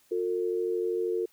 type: tone pair together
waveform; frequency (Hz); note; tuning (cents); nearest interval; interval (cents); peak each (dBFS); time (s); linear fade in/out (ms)
sine; 358.7 / 451.5; F4 / A4; +46 / +45; major third; 399; -29 / -29; 0.11-1.26; 10
effects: white hiss -64 dBFS RMS until 1.32 s